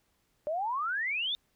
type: exponential sweep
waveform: sine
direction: up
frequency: 583 to 3680 Hz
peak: -29 dBFS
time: 0.47-1.35 s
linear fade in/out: 0 ms
effects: pink hiss -73 dBFS RMS until 1.55 s